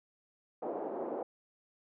white band-pass noise, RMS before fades -38 dBFS, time 0.62-1.23 s, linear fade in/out 5 ms, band 280 to 690 Hz, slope 24 dB/octave, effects none

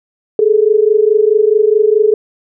sine tone pair together, 415.3 / 440 Hz, G#4 / A4, 0 / 0 cents, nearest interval minor second, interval 100 cents, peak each -10 dBFS, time 0.39-2.14 s, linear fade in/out 2 ms, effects none

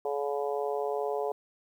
harmonic tone, 142.4 Hz, C#3, 47 cents sharp, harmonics 3 / 4 / 5 / 6 / 7, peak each -31 / -35 / -35 / -39 / -42 dBFS, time 0.05-1.32 s, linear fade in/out 2 ms, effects 10-bit

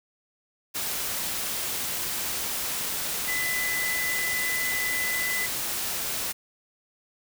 sine tone in noise, 2003 Hz, B6, 24 cents sharp, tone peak -27 dBFS, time 3.27-5.47 s, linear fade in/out 20 ms, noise white, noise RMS -30 dBFS, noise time 0.74-6.33 s, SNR 0 dB, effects none

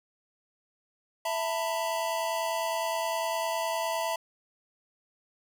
square chord, E suspended fourth, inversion none, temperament equal with one note detuned, 659.3 / 898 / 987.8 Hz, E5 / A5 / B5, 0 / +35 / 0 cents, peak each -32 / -34 / -35 dBFS, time 1.25-4.16 s, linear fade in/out 5 ms, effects none

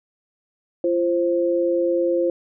sine tone pair together, 343.4 / 526 Hz, F4 / C5, -29 / +9 cents, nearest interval perfect fifth, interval 738 cents, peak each -20 dBFS, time 0.84-2.3 s, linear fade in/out 2 ms, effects none

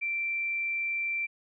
sine tone, 2349 Hz, D7, in tune, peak -28 dBFS, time 0.01-1.27 s, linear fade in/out 20 ms, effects none

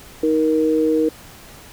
sine tone pair together, 314.3 / 470.6 Hz, D#4 / A#4, +18 / +16 cents, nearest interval perfect fifth, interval 698 cents, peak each -17 dBFS, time 0.23-1.09 s, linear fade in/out 5 ms, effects pink hiss -42 dBFS RMS until 1.72 s

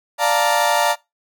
35% pulse chord, Bb major seventh, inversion first, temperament equal, 587.3 / 698.5 / 880 / 932.3 Hz, D5 / F5 / A5 / Bb5, 0 / 0 / 0 / 0 cents, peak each -19 dBFS, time 0.18-0.96 s, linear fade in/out 50 ms, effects noise-tail reverb RT60 0.2 s tail -21 dB re dry

